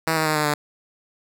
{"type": "tone with pitch steps", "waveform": "5% pulse", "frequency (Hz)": [161.3, 157.89, 154.55, 151.28, 148.08], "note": ["E3", "D#3", "D#3", "D#3", "D3"], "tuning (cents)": [-37, 26, -11, -48, 15], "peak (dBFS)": -8, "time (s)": [0.07, 0.54], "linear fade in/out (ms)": 2, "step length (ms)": 94, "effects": []}